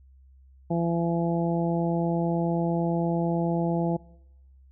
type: harmonic tone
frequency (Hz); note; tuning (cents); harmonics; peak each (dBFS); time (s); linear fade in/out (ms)
169; E3; +43; 1 / 2 / 3 / 4 / 5; -25 / -29 / -33 / -32 / -36; 0.7-3.97; 10
effects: noise-tail reverb RT60 0.9 s tail -23 dB re dry + added 66 Hz sine -51 dBFS peak until 4.71 s